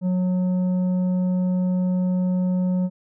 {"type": "tone with tanh clipping", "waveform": "sine", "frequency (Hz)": 182.5, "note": "F#3", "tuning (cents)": -24, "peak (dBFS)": -20, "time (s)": [0.01, 2.9], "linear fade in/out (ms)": 50, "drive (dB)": 7, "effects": []}